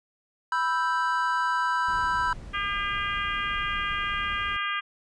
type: chord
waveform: triangle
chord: E minor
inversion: second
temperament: equal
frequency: 987.8 / 1318.5 / 1568 Hz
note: B5 / E6 / G6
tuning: 0 / 0 / 0 cents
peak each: -24 / -27 / -27 dBFS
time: 0.52-2.33 s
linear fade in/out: 2 ms
type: noise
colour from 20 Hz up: brown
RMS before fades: -40 dBFS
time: 1.88-4.57 s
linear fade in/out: 5 ms
type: harmonic tone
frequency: 403 Hz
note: G4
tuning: 48 cents sharp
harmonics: 3 / 4 / 5 / 6 / 7 / 8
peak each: -30 / -32 / -34 / -36 / -37 / -38 dBFS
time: 2.53-4.81 s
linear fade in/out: 20 ms
effects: resampled to 22050 Hz